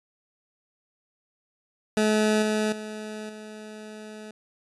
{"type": "tone with level steps", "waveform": "20% pulse", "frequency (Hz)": 214.5, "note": "A3", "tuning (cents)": -44, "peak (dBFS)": [-15, -18, -29, -34], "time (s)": [1.97, 4.31], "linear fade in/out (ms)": 2, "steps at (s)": [2.42, 2.72, 3.29], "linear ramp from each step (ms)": 5, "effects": ["resampled to 24000 Hz"]}